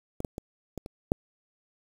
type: clicks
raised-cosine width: 2 ms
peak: -20 / -17 / -22 / -22 / -26 / -9 dBFS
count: 6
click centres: 0.204 / 0.248 / 0.381 / 0.777 / 0.861 / 1.119 s
effects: 7-bit